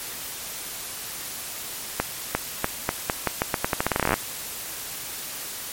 accelerating click train, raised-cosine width 0.5 ms, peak -5 dBFS, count 23, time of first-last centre 2-4.14 s, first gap 350 ms, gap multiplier 0.84, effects white hiss -34 dBFS RMS until 5.72 s + MP3 64 kbps

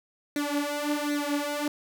sawtooth tone with flanger, 292.1 Hz, D4, 9 cents flat, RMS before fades -29 dBFS, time 0.36-1.68 s, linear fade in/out 2 ms, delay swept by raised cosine 0.49 to 5.49 ms, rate 1.3 Hz, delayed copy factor +0.85, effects none

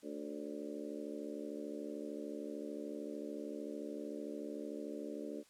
harmonic tone with a mistuned harmonic, 73.42 Hz, D2, in tune, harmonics 3 / 4 / 5 / 6 / 7 / 8, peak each -49 / -45 / -49 / -48 / -52 / -51 dBFS, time 0.02-5.44 s, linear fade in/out 50 ms, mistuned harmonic 7, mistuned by +60 cents, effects white hiss -67 dBFS RMS until 5.49 s + low-pass 10000 Hz 12 dB/octave

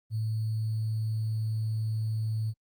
sine tone with sample-and-hold, 110 Hz, A2, in tune, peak -27 dBFS, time 0.1-2.54 s, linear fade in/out 50 ms, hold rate 4410 Hz, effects Opus 32 kbps

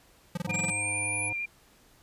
square tone bursts, 174.61 Hz, F3, in tune, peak -29 dBFS, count 8, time 0.35-0.703 s, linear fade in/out 5 ms, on 24 ms, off 23 ms
harmonic tone, 103.83 Hz, G#2, in tune, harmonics 1 / 3 / 5 / 7 / 9, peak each -39 / -44 / -45 / -44 / -44 dBFS, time 0.47-1.33 s, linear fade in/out 5 ms
sine tone with vibrato, 2386 Hz, D7, 27 cents sharp, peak -30 dBFS, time 0.49-1.46 s, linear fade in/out 10 ms, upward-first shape square, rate 11 Hz, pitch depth 11 cents each way
sine linear sweep, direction up, 7459 to 10260 Hz, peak -32 dBFS, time 0.53-1.3 s, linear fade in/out 20 ms
effects pink hiss -60 dBFS RMS until 2.02 s + resampled to 32000 Hz

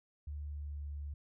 sine tone with pitch glide, 73.42 to 72.45 Hz, D2 to D2, 0 to -23 cents, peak -39 dBFS, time 0.27-1.14 s, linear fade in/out 5 ms, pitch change -23 cents, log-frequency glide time 0.44-0.87 s, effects none

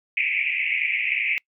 pink band-pass noise, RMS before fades -24 dBFS, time 0.17-1.38 s, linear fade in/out 0 ms, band 2100 to 2600 Hz, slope 96 dB/octave, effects noise-tail reverb RT60 0.1 s tail -26 dB re dry

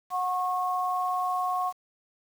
sine tone pair together, 731 / 1092.2 Hz, F#5 / C#6, -21 / -26 cents, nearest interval perfect fifth, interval 695 cents, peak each -28 / -28 dBFS, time 0.1-1.73 s, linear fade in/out 50 ms, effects 8-bit

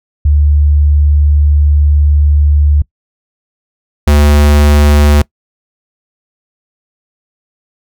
sine / square tone pair in turn, 73.42 / 73.42 Hz, D2 / D2, 0 / 0 cents, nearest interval unison, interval 0 cents, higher neither, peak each -5 dBFS, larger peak neither, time 0.25-2.82 / 4.07-5.22 s, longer first, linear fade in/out 5 ms, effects noise-tail reverb RT60 0.1 s tail -23 dB re dry

